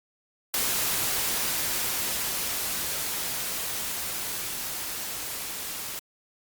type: noise with level ramp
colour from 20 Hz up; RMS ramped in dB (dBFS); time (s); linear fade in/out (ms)
white; -26 to -35; 0.54-5.99; 0
effects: Opus 48 kbps